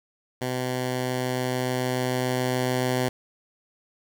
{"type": "tone with level ramp", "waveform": "10% pulse", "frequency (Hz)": 126.9, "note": "B2", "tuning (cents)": 47, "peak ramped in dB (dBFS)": [-18, -14], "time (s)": [0.41, 3.09], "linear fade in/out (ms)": 10, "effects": []}